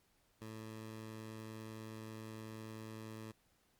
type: tone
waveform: 15% pulse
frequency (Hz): 110.1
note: A2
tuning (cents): +2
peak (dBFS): -40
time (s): 0.41-3.32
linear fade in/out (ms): 10
effects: pink hiss -74 dBFS RMS until 3.79 s + MP3 96 kbps